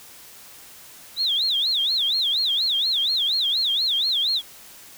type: tone with vibrato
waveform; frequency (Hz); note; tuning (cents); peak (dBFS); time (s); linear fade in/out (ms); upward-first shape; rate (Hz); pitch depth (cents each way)
sine; 3691; A#7; -18; -19; 1.16-4.42; 50; sine; 4.2; 260
effects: white hiss -45 dBFS RMS until 4.97 s